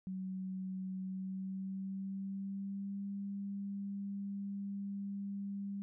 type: tone with pitch glide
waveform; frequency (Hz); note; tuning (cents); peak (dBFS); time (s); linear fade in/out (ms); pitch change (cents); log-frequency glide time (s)
sine; 188 to 199.18; F#3 to G3; +28 to +28; -38; 0.07-5.82; 0; +100; 1.01-3.05
effects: none